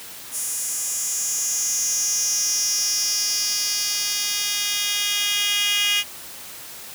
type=tone with high-pass filter sweep; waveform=10% pulse; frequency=410 Hz; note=G#4; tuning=22 cents flat; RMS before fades=-23 dBFS; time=0.31-6.04 s; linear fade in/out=50 ms; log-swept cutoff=8500 to 3000 Hz; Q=3.8; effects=white hiss -38 dBFS RMS until 6.94 s + high-pass 60 Hz 12 dB/octave